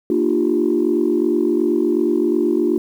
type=chord; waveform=sine; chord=G minor seventh; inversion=first; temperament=equal with one note detuned; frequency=233.1 / 301.1 / 349.2 / 392 Hz; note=Bb3 / D4 / F4 / G4; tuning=0 / +43 / 0 / 0 cents; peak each=-22 / -19 / -17 / -22 dBFS; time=0.1-2.78 s; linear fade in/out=2 ms; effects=tanh soft clip ceiling -6 dBFS + 8-bit